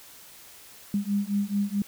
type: beating tone pair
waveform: sine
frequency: 200 / 204.6 Hz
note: G3 / G#3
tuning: +35 / -26 cents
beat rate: 4.6 Hz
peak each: -27 dBFS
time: 0.94-1.82 s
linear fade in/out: 2 ms
effects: white hiss -49 dBFS RMS until 1.87 s